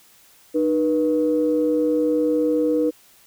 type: tone pair together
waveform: sine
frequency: 305.6 / 485.1 Hz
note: D#4 / B4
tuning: -31 / -31 cents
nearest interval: minor sixth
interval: 800 cents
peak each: -19 dBFS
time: 0.54-2.91 s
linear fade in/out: 20 ms
effects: tanh soft clip ceiling -9 dBFS + white hiss -53 dBFS RMS until 3.26 s